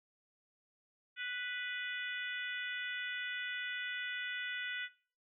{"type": "harmonic tone", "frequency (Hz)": 493.9, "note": "B4", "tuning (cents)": 0, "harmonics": [3, 4, 5, 6, 7], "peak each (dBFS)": [-41, -43, -45, -47, -48], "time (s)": [1.16, 4.89], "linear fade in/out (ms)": 50, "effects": ["noise-tail reverb RT60 0.4 s tail -18 dB re dry"]}